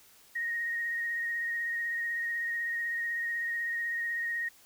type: tone with vibrato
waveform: sine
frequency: 1868 Hz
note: A#6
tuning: 3 cents sharp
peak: -30 dBFS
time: 0.35-4.49 s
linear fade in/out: 10 ms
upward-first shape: triangle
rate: 16 Hz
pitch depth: 20 cents each way
effects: white hiss -59 dBFS RMS until 4.65 s